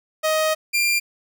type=tone pair in turn; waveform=sawtooth; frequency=627 / 2385 Hz; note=D#5 / D7; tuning=+13 / +26 cents; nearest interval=octave + major seventh; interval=2313 cents; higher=second; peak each=-14 / -14 dBFS; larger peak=neither; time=0.23-0.55 / 0.73-1 s; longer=first; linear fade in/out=20 ms; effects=none